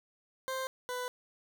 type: tone pair in turn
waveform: 20% pulse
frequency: 524 / 497.7 Hz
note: C5 / B4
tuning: +2 / +13 cents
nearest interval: minor second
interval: 89 cents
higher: first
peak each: -29 / -30 dBFS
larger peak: first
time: 0.48-0.67 / 0.89-1.08 s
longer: neither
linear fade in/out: 0 ms
effects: none